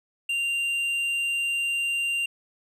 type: tone with tanh clipping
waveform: triangle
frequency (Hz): 2780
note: F7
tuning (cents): -9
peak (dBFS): -25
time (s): 0.29-2.26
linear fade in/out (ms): 5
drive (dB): 10
effects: none